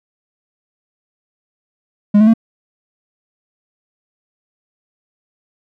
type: tone with pitch steps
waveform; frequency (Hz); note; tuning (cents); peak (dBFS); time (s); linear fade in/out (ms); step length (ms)
triangle; 206.5 / 215.9 / 225.7; G#3 / A3 / A3; -10 / -33 / +44; -4; 2.14-2.338; 10; 66
effects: none